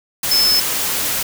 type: tone in noise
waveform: sine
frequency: 5240 Hz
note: E8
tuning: 11 cents flat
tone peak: -12 dBFS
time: 0.31-0.6 s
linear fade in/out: 5 ms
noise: white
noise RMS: -20 dBFS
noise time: 0.23-1.23 s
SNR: +5 dB
effects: none